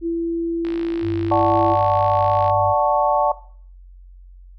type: tone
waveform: sine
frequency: 335.1 Hz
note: E4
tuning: 29 cents sharp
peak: -19 dBFS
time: 0.01-1.77 s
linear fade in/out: 50 ms
type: click train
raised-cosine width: 0.3 ms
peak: -19 dBFS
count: 103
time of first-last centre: 0.65-2.498 s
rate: 55.2 Hz
type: tone with vibrato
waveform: sine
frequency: 97.9 Hz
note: G2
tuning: 2 cents flat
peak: -25 dBFS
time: 1.01-2.75 s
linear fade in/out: 50 ms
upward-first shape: sine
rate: 4 Hz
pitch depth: 25 cents each way
type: chord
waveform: sine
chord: D major seventh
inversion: none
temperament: equal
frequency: 587.3 / 740 / 880 / 1108.7 Hz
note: D5 / F#5 / A5 / C#6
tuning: 0 / 0 / 0 / 0 cents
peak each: -19 / -20 / -19 / -22 dBFS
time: 1.31-3.32 s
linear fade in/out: 5 ms
effects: noise-tail reverb RT60 0.5 s tail -18 dB re dry + added 45 Hz sine -40 dBFS peak until 4.58 s